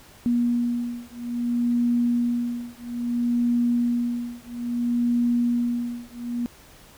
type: beating tone pair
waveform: sine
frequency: 239.4 / 240 Hz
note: A#3 / B3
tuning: +46 / -49 cents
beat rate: 0.6 Hz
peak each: -24 dBFS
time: 0.26-6.46 s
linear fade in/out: 0 ms
effects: pink hiss -50 dBFS RMS until 6.97 s